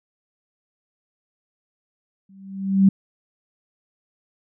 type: tone with exponential growth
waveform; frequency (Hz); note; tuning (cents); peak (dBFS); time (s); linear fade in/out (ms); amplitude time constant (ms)
sine; 194; G3; -18; -8; 2.29-2.89; 5; 130
effects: none